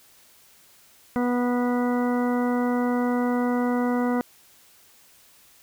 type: harmonic tone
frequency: 245 Hz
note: B3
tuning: 14 cents flat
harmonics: 1 / 2 / 3 / 4 / 5 / 6 / 8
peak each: -22 / -28 / -32 / -34 / -36 / -38 / -40 dBFS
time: 1.16-4.21 s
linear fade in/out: 0 ms
effects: white hiss -55 dBFS RMS until 5.62 s